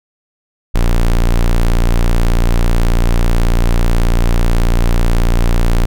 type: tone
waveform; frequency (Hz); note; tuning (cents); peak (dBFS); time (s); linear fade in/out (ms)
square; 29.14; A#0; 0; -9; 0.74-5.86; 10
effects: none